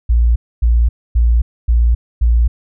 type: tone bursts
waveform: sine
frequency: 58.27 Hz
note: A#1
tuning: in tune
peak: -8 dBFS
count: 5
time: 0.09-2.48 s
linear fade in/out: 10 ms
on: 270 ms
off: 260 ms
effects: none